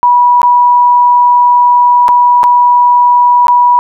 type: tone with dropouts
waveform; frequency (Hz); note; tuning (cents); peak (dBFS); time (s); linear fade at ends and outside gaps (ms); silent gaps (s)
sine; 975; B5; -23; -3; 0.03-3.79; 0; 0.417-0.431 / 2.082-2.089 / 2.432-2.439 / 3.47-3.482
effects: none